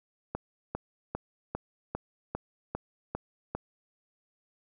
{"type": "click train", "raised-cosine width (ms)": 1, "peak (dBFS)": -18, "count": 9, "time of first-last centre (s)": [0.35, 3.55], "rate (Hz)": 2.5, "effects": []}